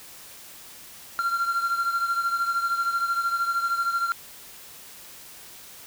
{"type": "beating tone pair", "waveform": "triangle", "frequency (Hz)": [1375, 1388], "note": ["F6", "F6"], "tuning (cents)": [-27, -11], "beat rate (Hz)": 13, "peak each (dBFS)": [-22, -28], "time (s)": [1.19, 4.12], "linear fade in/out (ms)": 0, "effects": ["white hiss -45 dBFS RMS until 5.86 s"]}